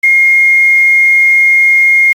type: tone with quantisation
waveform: sine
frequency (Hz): 2137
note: C7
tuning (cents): +36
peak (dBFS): -4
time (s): 0.03-2.13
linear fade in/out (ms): 10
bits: 5
effects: AAC 64 kbps